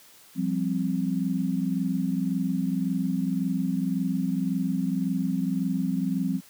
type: chord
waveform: sine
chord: F suspended second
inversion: none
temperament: just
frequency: 174.61 / 196.44 / 261.9 Hz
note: F3 / G3 / C4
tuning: 0 / +4 / +2 cents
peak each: -28 dBFS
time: 0.35-6.41 s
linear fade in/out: 50 ms
effects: white hiss -53 dBFS RMS until 6.49 s + high-pass 80 Hz 12 dB/octave